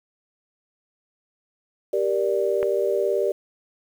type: chord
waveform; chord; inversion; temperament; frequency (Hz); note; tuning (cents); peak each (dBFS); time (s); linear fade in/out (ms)
sine; G minor; none; just; 392 / 470.4 / 588; G4 / Bb4 / D5; 0 / +16 / +2; -23 / -25 / -24; 1.93-3.32; 5
type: click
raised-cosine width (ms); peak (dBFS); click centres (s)
0.5; -16; 2.629
effects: 8-bit